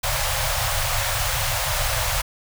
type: band-stop noise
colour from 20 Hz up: pink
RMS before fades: -23 dBFS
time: 0.03-2.22 s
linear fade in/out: 10 ms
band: 140 to 520 Hz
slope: 96 dB/octave
effects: none